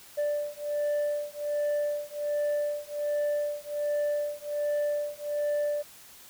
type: beating tone pair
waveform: sine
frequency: 587.3 / 588.6 Hz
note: D5 / D5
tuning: 0 / +4 cents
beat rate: 1.3 Hz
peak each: -28 / -28 dBFS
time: 0.17-5.83 s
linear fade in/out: 20 ms
effects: tanh soft clip ceiling -24 dBFS + white hiss -51 dBFS RMS until 6.29 s